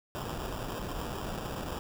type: noise with sample-and-hold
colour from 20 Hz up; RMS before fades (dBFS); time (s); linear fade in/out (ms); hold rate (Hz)
pink; -37; 0.15-1.79; 0; 2100
effects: none